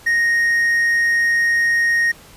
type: tone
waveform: triangle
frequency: 1864.7 Hz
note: A#6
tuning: in tune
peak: -12 dBFS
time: 0.06-2.12 s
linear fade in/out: 10 ms
effects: pink hiss -44 dBFS RMS until 2.36 s + resampled to 32000 Hz